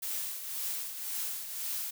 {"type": "noise with tremolo", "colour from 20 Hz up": "blue", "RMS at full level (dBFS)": -34, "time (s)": [0.02, 1.91], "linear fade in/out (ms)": 10, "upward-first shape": "triangle", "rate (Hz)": 1.9, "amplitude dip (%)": 60, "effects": []}